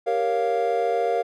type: chord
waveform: triangle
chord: G half-diminished seventh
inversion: none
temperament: equal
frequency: 392 / 466.2 / 554.4 / 698.5 Hz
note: G4 / Bb4 / Db5 / F5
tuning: 0 / 0 / 0 / 0 cents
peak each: -28 / -22 / -27 / -22 dBFS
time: 0.06-1.23 s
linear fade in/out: 20 ms
effects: none